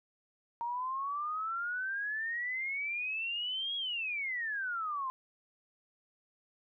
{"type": "exponential two-way sweep", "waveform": "sine", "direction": "up then down", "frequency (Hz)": [929, 3333, 1022], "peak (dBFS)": -33, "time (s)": [0.61, 5.1], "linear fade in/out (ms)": 0, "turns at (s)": 3.76, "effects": []}